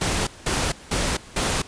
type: noise bursts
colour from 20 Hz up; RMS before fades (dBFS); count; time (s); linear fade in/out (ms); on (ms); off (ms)
pink; -23; 4; 0.01-1.62; 5; 260; 190
effects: pink hiss -44 dBFS RMS until 1.67 s + resampled to 22050 Hz